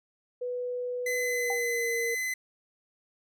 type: tone with pitch glide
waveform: sine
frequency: 493.9 to 467.5 Hz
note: B4 to A#4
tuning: 0 to +5 cents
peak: -30 dBFS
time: 0.41-2.15 s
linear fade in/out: 10 ms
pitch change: -95 cents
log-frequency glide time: 1.18-1.89 s
type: tone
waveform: 45% pulse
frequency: 2030 Hz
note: B6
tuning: 47 cents sharp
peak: -29 dBFS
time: 1.06-2.34 s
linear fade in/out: 5 ms
type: tone with exponential decay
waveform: sine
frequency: 784 Hz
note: G5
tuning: in tune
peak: -28 dBFS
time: 1.5-1.64 s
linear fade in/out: 2 ms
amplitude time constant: 29 ms
effects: none